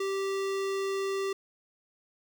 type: tone with notch filter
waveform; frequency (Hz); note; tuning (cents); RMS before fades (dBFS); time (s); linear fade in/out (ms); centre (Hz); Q
square; 390.5; G4; -7; -31; 0-1.33; 5; 12000; 0.94
effects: none